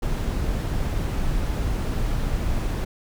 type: noise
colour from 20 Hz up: brown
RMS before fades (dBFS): -24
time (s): 0.02-2.85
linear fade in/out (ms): 10
effects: none